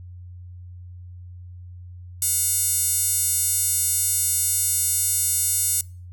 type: tone with high-pass filter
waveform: sawtooth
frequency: 720 Hz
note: F#5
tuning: 47 cents flat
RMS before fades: -22 dBFS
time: 2.22-5.81 s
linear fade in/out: 2 ms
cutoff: 8800 Hz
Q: 2
effects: noise-tail reverb RT60 0.4 s tail -25 dB re dry + added 89 Hz sine -37 dBFS peak until 6.12 s